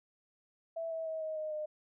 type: tone with pitch steps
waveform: sine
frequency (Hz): 659.3 / 649.1 / 639.1 / 629.2 / 619.4 / 609.8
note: E5 / E5 / D#5 / D#5 / D#5 / D#5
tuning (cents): 0 / -27 / +46 / +19 / -8 / -35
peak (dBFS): -35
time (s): 0.76-1.66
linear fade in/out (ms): 10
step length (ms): 150
effects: none